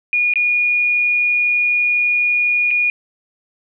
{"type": "tone with dropouts", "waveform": "sine", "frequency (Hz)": 2442, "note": "D#7", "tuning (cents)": -33, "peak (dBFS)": -13, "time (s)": [0.13, 2.9], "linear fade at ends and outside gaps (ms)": 1, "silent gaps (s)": [[0.337, 0.357], [2.707, 2.711]], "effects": []}